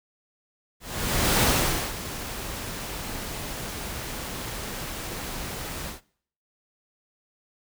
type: noise with ADSR envelope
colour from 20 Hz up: pink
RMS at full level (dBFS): -20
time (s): 0.8-6.01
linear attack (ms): 610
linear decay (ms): 520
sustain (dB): -14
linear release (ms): 140
effects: noise-tail reverb RT60 0.6 s tail -23 dB re dry